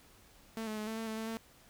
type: tone with pitch steps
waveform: sawtooth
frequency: 223.7 / 215.6 / 213.3 / 222.1 / 224.7 / 219.5 / 222.3 / 225.1 Hz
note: A3 / A3 / G#3 / A3 / A3 / A3 / A3 / A3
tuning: +29 / -35 / +46 / +16 / +37 / -4 / +18 / +40 cents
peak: -33 dBFS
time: 0.57-1.37 s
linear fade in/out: 0 ms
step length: 100 ms
effects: pink hiss -61 dBFS RMS until 1.69 s